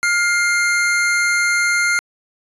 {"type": "tone pair together", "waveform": "square", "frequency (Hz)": [1408.9, 2111], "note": ["F6", "C7"], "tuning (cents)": [15, 15], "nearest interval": "perfect fifth", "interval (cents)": 700, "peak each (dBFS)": -18, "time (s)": [0.03, 1.99], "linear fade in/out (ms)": 0, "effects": ["resampled to 24000 Hz"]}